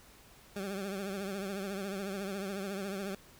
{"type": "tone with vibrato", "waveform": "20% pulse", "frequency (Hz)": 196, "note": "G3", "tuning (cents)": 0, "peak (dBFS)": -31, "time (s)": [0.56, 3.15], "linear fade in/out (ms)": 2, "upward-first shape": "triangle", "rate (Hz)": 14, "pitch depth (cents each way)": 91, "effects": ["pink hiss -58 dBFS RMS until 3.39 s"]}